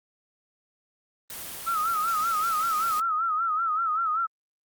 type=noise; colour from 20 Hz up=white; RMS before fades=-37 dBFS; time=1.3-3 s; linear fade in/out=2 ms
type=tone with vibrato; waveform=sine; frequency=1300 Hz; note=E6; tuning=24 cents flat; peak=-23 dBFS; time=1.66-4.27 s; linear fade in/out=20 ms; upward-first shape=sine; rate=5.2 Hz; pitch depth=96 cents each way
effects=Opus 24 kbps